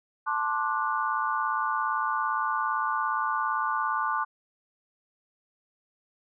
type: chord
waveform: sine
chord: D dominant seventh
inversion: second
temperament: just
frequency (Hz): 881 / 1057.2 / 1174.7 / 1468.3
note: A5 / C6 / D6 / F#6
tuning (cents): +2 / +18 / 0 / -14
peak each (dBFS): -31 / -31 / -29 / -32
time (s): 0.26-4.25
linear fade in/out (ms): 20
effects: none